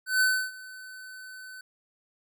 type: tone with ADSR envelope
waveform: square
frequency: 1515 Hz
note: F#6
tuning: 40 cents sharp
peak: -20 dBFS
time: 0.06-1.61 s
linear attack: 150 ms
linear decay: 300 ms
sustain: -22 dB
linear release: 3 ms
effects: none